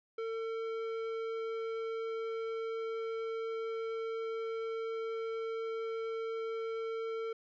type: tone with tanh clipping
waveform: triangle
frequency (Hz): 450.7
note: A4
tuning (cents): +42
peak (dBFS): -37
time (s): 0.18-7.33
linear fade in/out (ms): 5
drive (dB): 17
effects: none